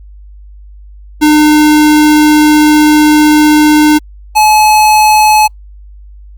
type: tone pair in turn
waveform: square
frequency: 302.6 / 855.9 Hz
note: D#4 / A5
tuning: -48 / -48 cents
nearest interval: octave + tritone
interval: 1800 cents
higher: second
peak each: -4 dBFS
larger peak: neither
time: 1.21-3.99 / 4.35-5.48 s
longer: first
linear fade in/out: 20 ms
effects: added 50 Hz sine -30 dBFS peak until 6.37 s + Opus 48 kbps